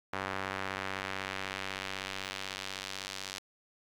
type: tone with band-pass filter sweep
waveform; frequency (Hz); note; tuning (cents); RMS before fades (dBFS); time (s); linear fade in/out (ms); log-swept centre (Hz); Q
sawtooth; 96.1; G2; -34; -39; 0.13-3.39; 5; 1400 to 4800; 1
effects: 10-bit